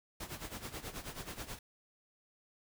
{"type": "noise with tremolo", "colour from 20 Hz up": "pink", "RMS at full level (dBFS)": -42, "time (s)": [0.2, 1.59], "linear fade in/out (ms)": 5, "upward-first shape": "sine", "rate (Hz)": 9.3, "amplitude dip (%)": 75, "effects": []}